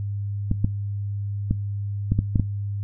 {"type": "clicks", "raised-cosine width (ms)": 5, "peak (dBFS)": -8, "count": 7, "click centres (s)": [0.514, 0.645, 1.51, 2.12, 2.19, 2.358, 2.397], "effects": ["noise-tail reverb RT60 0.3 s tail -20 dB re dry", "added 101 Hz sine -25 dBFS peak until 2.83 s"]}